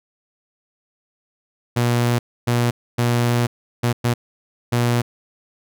sawtooth tone bursts at uneven times, 120.1 Hz, B2, 48 cents flat, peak -12 dBFS, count 6, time 1.76-2.19 / 2.47-2.71 / 2.98-3.47 / 3.83-3.93 / 4.04-4.14 / 4.72-5.02 s, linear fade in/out 10 ms, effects none

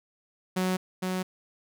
sawtooth tone with echo, 185 Hz, F#3, in tune, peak -21 dBFS, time 0.56-0.77 s, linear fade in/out 10 ms, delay 460 ms, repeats 1, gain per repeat -3 dB, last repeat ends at 1.23 s, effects none

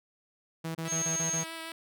sawtooth tone bursts, 163 Hz, E3, 19 cents flat, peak -29 dBFS, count 6, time 0.64-1.44 s, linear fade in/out 10 ms, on 110 ms, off 28 ms
5% pulse tone with vibrato, 326.3 Hz, E4, 18 cents flat, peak -27 dBFS, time 0.85-1.72 s, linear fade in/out 2 ms, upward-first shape sine, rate 6.2 Hz, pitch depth 12 cents each way
sine tone, 6470 Hz, G#8, 46 cents flat, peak -29 dBFS, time 0.87-1.45 s, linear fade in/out 50 ms
effects none

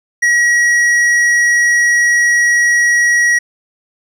sine tone with hard clipping, 1911 Hz, A#6, 43 cents sharp, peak -10 dBFS, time 0.22-3.39 s, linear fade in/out 10 ms, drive 8 dB, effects none

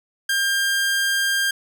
sawtooth tone, 1600 Hz, G6, 35 cents sharp, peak -15 dBFS, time 0.29-1.51 s, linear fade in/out 5 ms, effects none

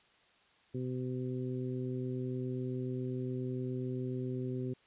harmonic tone, 127.2 Hz, C3, 48 cents flat, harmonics 1 / 2 / 3 / 4, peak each -37 / -39 / -40 / -51 dBFS, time 0.74-4.74 s, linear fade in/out 10 ms, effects white hiss -66 dBFS RMS until 4.86 s + resampled to 8000 Hz

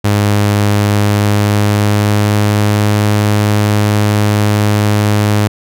sawtooth tone with pitch glide, 103 to 104.44 Hz, G#2 to G#2, -14 to +10 cents, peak -5 dBFS, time 0.04-5.48 s, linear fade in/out 10 ms, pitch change +24 cents, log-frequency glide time 0.81-2.94 s, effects none

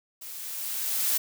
blue noise with level ramp, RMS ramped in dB -41 to -24 dBFS, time 0.21-1.18 s, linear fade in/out 10 ms, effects none

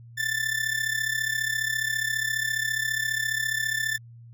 40% pulse tone with amplitude modulation, 1767 Hz, A6, 7 cents sharp, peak -21 dBFS, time 0.17-3.98 s, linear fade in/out 20 ms, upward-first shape sine, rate 34.7 Hz, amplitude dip 75%, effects added 117 Hz sine -44 dBFS peak until 4.33 s

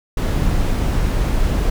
brown noise, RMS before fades -17 dBFS, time 0.17-1.7 s, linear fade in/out 5 ms, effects none

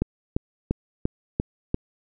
click train, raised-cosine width 3 ms, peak -9 dBFS, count 6, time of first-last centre 0.02-1.744 s, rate 2.9 Hz, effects none

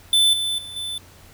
square tone with level steps, 3520 Hz, A7, in tune, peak -14 / -22 / -34 / -27 dBFS, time 0.13-0.98 s, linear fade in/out 2 ms, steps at 0.33 / 0.58 / 0.76 s, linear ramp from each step 5 ms, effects added 90 Hz sine -49 dBFS peak until 1.33 s + pink hiss -49 dBFS RMS until 1.33 s

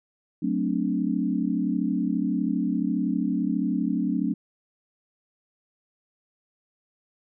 sine chord, D dominant seventh, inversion first, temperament equal, 185 / 220 / 261.6 / 293.7 Hz, F#3 / A3 / C4 / D4, 0 / 0 / 0 / 0 cents, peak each -28 dBFS, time 0.42-4.34 s, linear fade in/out 10 ms, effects none

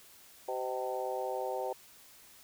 harmonic tone with a mistuned harmonic, 128.6 Hz, C3, 30 cents flat, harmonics 3 / 4 / 5 / 6 / 7, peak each -40 / -37 / -40 / -39 / -42 dBFS, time 0.48-1.73 s, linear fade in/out 5 ms, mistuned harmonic 5, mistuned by -47 cents, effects white hiss -57 dBFS RMS until 2.43 s

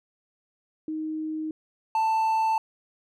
sine / triangle tone pair in turn, 312.6 / 885.8 Hz, D#4 / A5, +8 / +11 cents, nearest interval octave + tritone, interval 1803 cents, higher second, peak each -28 / -19 dBFS, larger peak second, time 0.88-1.51 / 1.95-2.58 s, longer neither, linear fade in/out 2 ms, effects none

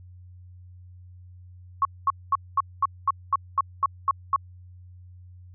sine tone bursts, 1100 Hz, C#6, 14 cents flat, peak -17 dBFS, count 11, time 1.82-4.361 s, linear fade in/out 2 ms, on 31 ms, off 220 ms, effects added 90 Hz sine -44 dBFS peak until 5.54 s

